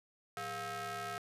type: ring-modulated tone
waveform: sawtooth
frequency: 295.9 Hz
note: D4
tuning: 13 cents sharp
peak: -32 dBFS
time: 0.37-1.18 s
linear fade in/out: 0 ms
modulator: 1000 Hz
effects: resampled to 32000 Hz